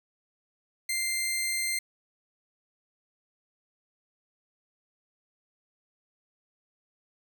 sawtooth tone pair together, 2093 / 4186 Hz, C7 / C8, 0 / 0 cents, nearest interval octave, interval 1200 cents, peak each -26 dBFS, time 0.89-1.79 s, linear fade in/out 5 ms, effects 10-bit

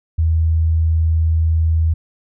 sine tone, 80.8 Hz, E2, 34 cents flat, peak -12 dBFS, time 0.18-1.94 s, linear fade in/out 10 ms, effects none

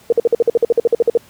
sine tone bursts, 467.3 Hz, A#4, 4 cents sharp, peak -8 dBFS, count 15, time 0.1-1.174 s, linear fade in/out 2 ms, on 24 ms, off 51 ms, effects pink hiss -47 dBFS RMS until 1.29 s + high-pass 80 Hz 12 dB/octave

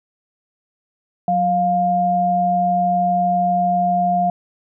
sine tone pair together, 183.4 / 704.1 Hz, F#3 / F5, -15 / +14 cents, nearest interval octave + major seventh, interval 2329 cents, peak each -22 / -15 dBFS, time 1.28-4.3 s, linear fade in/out 2 ms, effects none

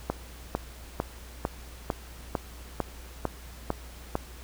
click train, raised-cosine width 1 ms, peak -12 dBFS, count 10, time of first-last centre 0.1-4.154 s, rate 2.22 Hz, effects added 60 Hz sine -44 dBFS peak until 4.43 s + pink hiss -49 dBFS RMS until 4.43 s

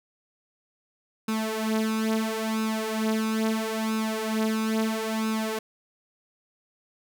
sawtooth tone with flanger, 220 Hz, A3, in tune, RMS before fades -27 dBFS, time 1.28-5.59 s, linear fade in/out 5 ms, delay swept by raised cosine 0.77 to 5.37 ms, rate 0.75 Hz, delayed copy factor +0.75, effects none

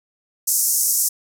white band-pass noise, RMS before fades -19 dBFS, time 0.47-1.09 s, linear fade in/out 10 ms, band 5600 to 14000 Hz, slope 48 dB/octave, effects none

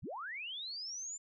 sine linear sweep, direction up, 39.6 to 7240 Hz, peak -40 dBFS, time 0.02-1.18 s, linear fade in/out 20 ms, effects none

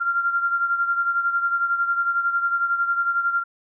sine beating tone pair, 1384 / 1395 Hz, F6 / F6, -16 / -2 cents, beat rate 11 Hz, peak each -20 / -27 dBFS, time 0-3.44 s, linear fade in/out 20 ms, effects none

